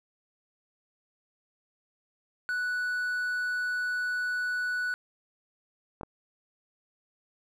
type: tone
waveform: triangle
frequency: 1480 Hz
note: F#6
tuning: in tune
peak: -26 dBFS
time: 2.49-4.94 s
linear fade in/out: 0 ms
type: clicks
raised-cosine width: 1 ms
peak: -25 / -23 dBFS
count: 2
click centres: 6.011 / 6.033 s
effects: none